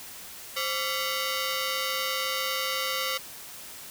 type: ring-modulated tone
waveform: 10% pulse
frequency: 842 Hz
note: G#5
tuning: 24 cents sharp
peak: -16 dBFS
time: 0.56-3.18 s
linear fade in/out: 10 ms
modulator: 316 Hz
effects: white hiss -43 dBFS RMS until 3.9 s